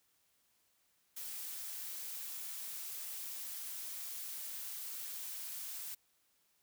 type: noise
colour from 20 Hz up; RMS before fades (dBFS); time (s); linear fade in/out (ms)
blue; -44; 1.16-5.95; 10
effects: white hiss -75 dBFS RMS until 6.62 s